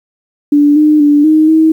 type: tone with pitch steps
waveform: sine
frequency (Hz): 291.3 / 303.4 / 292.2 / 311.3 / 318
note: D4 / D#4 / D4 / D#4 / D#4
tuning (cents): -14 / -44 / -9 / +1 / +38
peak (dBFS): -4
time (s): 0.52-1.72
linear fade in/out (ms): 5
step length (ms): 240
effects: 7-bit